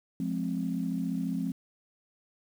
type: tone cluster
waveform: sine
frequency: 176.3 / 211 / 262.3 Hz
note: F3 / G#3 / C4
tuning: +17 / +28 / +4 cents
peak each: -32 / -34 / -32 dBFS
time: 0.2-1.52 s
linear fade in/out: 2 ms
effects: tanh soft clip ceiling -19 dBFS + 9-bit